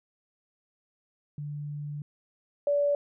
sine tone pair in turn, 146.83 / 575.9 Hz, D3 / D5, 0 / -34 cents, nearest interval 2 octaves, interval 2366 cents, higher second, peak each -33 / -22 dBFS, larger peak second, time 1.38-2.02 / 2.67-2.95 s, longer first, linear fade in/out 2 ms, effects none

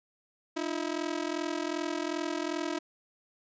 sawtooth ring-modulated tone, 322.9 Hz, E4, 36 cents flat, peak -24 dBFS, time 0.56-2.79 s, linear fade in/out 10 ms, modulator 21.3 Hz, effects resampled to 16000 Hz

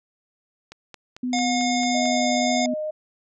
click train, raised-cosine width 0.2 ms, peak -22 dBFS, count 7, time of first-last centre 0.72-2.056 s, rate 4.49 Hz
sine tone with pitch glide, 250 to 248.3 Hz, B3 to B3, +21 to +9 cents, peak -23 dBFS, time 1.23-2.74 s, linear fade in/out 5 ms, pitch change -12 cents, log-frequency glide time 1.39-2.13 s
harmonic tone, 719 Hz, F#5, 50 cents flat, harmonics 1 / 3 / 5 / 7 / 9 / 10, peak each -24 / -29 / -31 / -32 / -34 / -34 dBFS, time 1.33-2.66 s, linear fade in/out 2 ms
sine tone with vibrato, 622.3 Hz, D#5, in tune, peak -25 dBFS, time 1.94-2.91 s, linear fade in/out 10 ms, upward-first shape sine, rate 2 Hz, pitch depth 24 cents each way
effects none

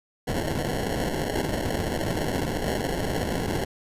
violet noise with sample-and-hold, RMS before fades -27 dBFS, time 0.27-3.65 s, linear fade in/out 10 ms, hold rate 1225 Hz, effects resampled to 32000 Hz

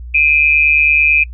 sine tone pair together, 2396 / 2545 Hz, D7 / D#7, +34 / +39 cents, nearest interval minor second, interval 105 cents, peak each -11 dBFS, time 0.14-1.24 s, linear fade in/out 10 ms, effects noise-tail reverb RT60 0.1 s tail -25 dB re dry + added 60 Hz sine -26 dBFS peak until 1.33 s

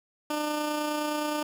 15% pulse tone with amplitude modulation, 300 Hz, D4, 37 cents sharp, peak -20 dBFS, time 0.3-1.43 s, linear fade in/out 5 ms, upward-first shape sine, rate 29.6 Hz, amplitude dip 30%, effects none

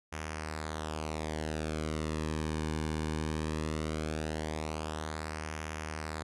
sawtooth tone with flanger, 77.78 Hz, D#2, in tune, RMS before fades -36 dBFS, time 0.12-6.23 s, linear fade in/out 10 ms, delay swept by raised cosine 0.24 to 1.54 ms, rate 0.18 Hz, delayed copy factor -0.65, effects resampled to 24000 Hz

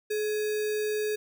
sine tone with sample-and-hold, 425.3 Hz, G#4, 41 cents sharp, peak -26 dBFS, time 0.1-1.16 s, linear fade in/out 10 ms, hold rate 2100 Hz, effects none

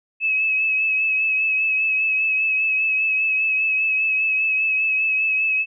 sine tone with vibrato, 2583 Hz, E7, 36 cents flat, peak -17 dBFS, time 0.2-5.66 s, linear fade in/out 50 ms, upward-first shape triangle, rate 5 Hz, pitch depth 35 cents each way, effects none

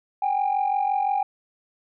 sine tone pair together, 770 / 815.8 Hz, G5 / G#5, -31 / -31 cents, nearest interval minor second, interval 100 cents, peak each -23 / -21 dBFS, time 0.22-1.23 s, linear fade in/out 5 ms, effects tanh soft clip ceiling -16 dBFS

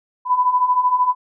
sine beating tone pair, 987.8 / 1000.8 Hz, B5 / B5, 0 / +23 cents, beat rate 13 Hz, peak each -20 / -15 dBFS, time 0.25-1.15 s, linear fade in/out 50 ms, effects none

